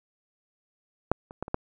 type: clicks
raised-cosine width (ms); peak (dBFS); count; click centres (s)
1; -7 / -28 / -17 / -24 / -11; 5; 1.116 / 1.309 / 1.426 / 1.481 / 1.544
effects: none